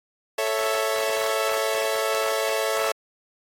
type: chord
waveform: sawtooth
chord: A major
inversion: none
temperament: equal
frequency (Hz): 440 / 554.4 / 659.3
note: A4 / C#5 / E5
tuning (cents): 0 / 0 / 0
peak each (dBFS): -23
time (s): 0.38-2.92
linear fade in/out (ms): 5
effects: AAC 48 kbps